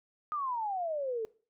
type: exponential sweep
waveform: sine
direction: down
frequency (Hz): 1244.5 to 430.1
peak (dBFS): -31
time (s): 0.32-1.25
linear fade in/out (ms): 0
effects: noise-tail reverb RT60 0.4 s tail -21 dB re dry